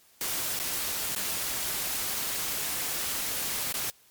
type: noise with dropouts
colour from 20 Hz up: white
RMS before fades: -31 dBFS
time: 0.21-3.9 s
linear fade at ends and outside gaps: 0 ms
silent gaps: 0.59-0.599 / 1.149-1.162 / 3.724-3.741 s
effects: white hiss -60 dBFS RMS until 4.1 s + MP3 96 kbps